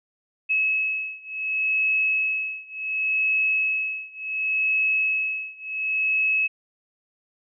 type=beating tone pair; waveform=sine; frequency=2578 / 2578.69 Hz; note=E7 / E7; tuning=-39 / -39 cents; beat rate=0.69 Hz; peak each=-24 / -25 dBFS; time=0.49-6.48 s; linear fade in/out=20 ms; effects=none